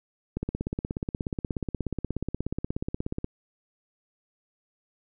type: click train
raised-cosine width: 3 ms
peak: -16 dBFS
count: 49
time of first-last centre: 0.37-3.244 s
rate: 16.7 Hz
effects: none